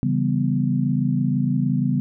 sine chord, C# half-diminished seventh, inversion none, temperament equal, 138.59 / 164.81 / 196 / 246.9 Hz, C#3 / E3 / G3 / B3, 0 / 0 / 0 / 0 cents, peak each -22 / -26 / -24 / -23 dBFS, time 0.03-2 s, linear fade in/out 0 ms, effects none

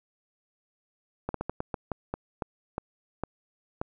slowing click train, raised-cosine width 1 ms, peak -16 dBFS, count 12, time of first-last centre 1.29-3.815 s, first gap 53 ms, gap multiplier 1.27, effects none

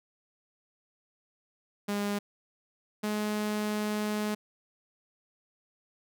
sawtooth tone pair in turn, 203.9 / 211 Hz, G#3 / G#3, -32 / +28 cents, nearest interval minor second, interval 60 cents, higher second, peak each -25 dBFS, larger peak neither, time 1.88-2.19 / 3.03-4.35 s, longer second, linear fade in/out 10 ms, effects none

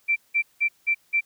sine tone bursts, 2346 Hz, D7, 2 cents flat, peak -18 dBFS, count 5, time 0.08-1.21 s, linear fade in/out 20 ms, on 82 ms, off 180 ms, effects white hiss -63 dBFS RMS until 1.25 s

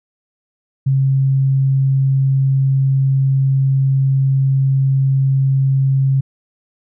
sine tone, 135 Hz, C#3, 45 cents flat, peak -11 dBFS, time 0.86-6.21 s, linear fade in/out 10 ms, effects none

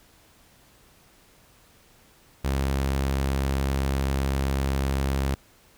sawtooth tone, 67.8 Hz, C#2, 38 cents flat, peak -19 dBFS, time 2.44-5.35 s, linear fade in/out 10 ms, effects pink hiss -57 dBFS RMS until 5.77 s

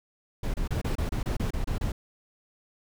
brown noise bursts, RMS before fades -28 dBFS, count 11, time 0.43-1.92 s, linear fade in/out 5 ms, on 110 ms, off 28 ms, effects none

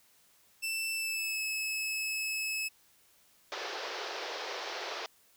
sawtooth tone with pitch glide, 2663 to 2590 Hz, E7 to E7, +17 to -31 cents, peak -29 dBFS, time 0.62-2.69 s, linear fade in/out 20 ms, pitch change -48 cents, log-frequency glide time 0.92-1.39 s
pink band-pass noise, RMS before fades -39 dBFS, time 3.52-5.06 s, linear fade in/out 0 ms, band 380 to 5700 Hz, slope 48 dB/octave
effects white hiss -65 dBFS RMS until 5.36 s

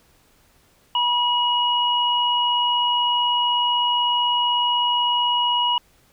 sine tone pair together, 968 / 2901 Hz, B5 / F#7, -35 / -35 cents, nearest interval octave + perfect fifth, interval 1900 cents, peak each -20 dBFS, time 0.95-5.78 s, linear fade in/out 2 ms, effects pink hiss -58 dBFS RMS until 6.12 s

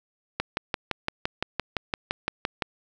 click train, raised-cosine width 0.3 ms, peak -9 dBFS, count 14, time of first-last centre 0.4-2.622 s, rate 5.85 Hz, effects none

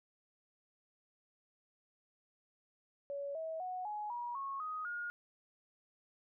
sine tone with pitch steps, 564 / 644.1 / 735.7 / 840.2 / 959.6 / 1095.9 / 1251.6 / 1429.4 Hz, C#5 / E5 / F#5 / G#5 / A#5 / C#6 / D#6 / F6, +30 / -40 / -10 / +20 / +50 / -20 / +10 / +40 cents, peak -38 dBFS, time 3.1-5.1 s, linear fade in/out 0 ms, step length 250 ms, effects none

